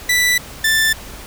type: tone pair in turn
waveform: sawtooth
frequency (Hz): 1975.5 / 1769.5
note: B6 / A6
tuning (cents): 0 / +9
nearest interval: major second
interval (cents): 191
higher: first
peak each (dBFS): -9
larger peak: neither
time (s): 0.09-0.38 / 0.64-0.93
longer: neither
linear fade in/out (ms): 5
effects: added 53 Hz sine -40 dBFS peak until 1.26 s + pink hiss -35 dBFS RMS until 1.26 s